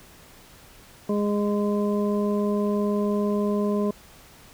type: harmonic tone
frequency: 206 Hz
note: G#3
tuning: 14 cents flat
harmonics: 1 / 2 / 3 / 5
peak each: -23 / -26 / -31 / -35 dBFS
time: 1.09-3.91 s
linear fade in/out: 5 ms
effects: pink hiss -50 dBFS RMS until 4.53 s